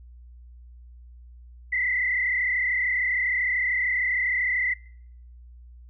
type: tone with frequency modulation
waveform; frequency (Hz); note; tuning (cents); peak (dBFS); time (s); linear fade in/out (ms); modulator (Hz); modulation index
sine; 2009; B6; +29; -22; 1.72-4.74; 10; 33; 2.1
effects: noise-tail reverb RT60 0.7 s tail -25 dB re dry + added 60 Hz sine -44 dBFS peak until 5.89 s